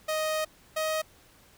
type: tone pair in turn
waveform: sawtooth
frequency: 624 / 628.3 Hz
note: D#5 / D#5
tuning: +5 / +17 cents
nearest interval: unison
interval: 12 cents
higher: second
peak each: -23 dBFS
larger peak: neither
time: 0.08-0.45 / 0.76-1.02 s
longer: first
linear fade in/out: 10 ms
effects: pink hiss -58 dBFS RMS until 1.57 s